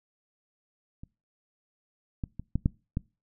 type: clicks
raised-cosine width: 5 ms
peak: -30 / -19 / -24 / -14 / -10 / -16 dBFS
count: 6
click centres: 1.035 / 2.238 / 2.396 / 2.556 / 2.659 / 2.971 s
effects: noise-tail reverb RT60 0.3 s tail -24 dB re dry